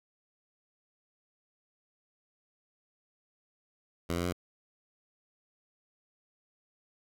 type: tone with pitch steps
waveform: 10% pulse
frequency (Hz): 85.3 / 86.99 / 88.72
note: F2 / F2 / F2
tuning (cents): -40 / -6 / +28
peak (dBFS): -22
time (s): 4.09-4.327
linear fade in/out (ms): 10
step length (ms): 79
effects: none